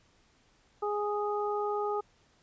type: harmonic tone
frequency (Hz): 414.6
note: G#4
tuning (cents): -3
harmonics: 1 / 2 / 3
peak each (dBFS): -31 / -34 / -36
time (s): 0.82-2.01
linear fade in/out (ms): 10
effects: pink hiss -66 dBFS RMS until 2.42 s + resampled to 16000 Hz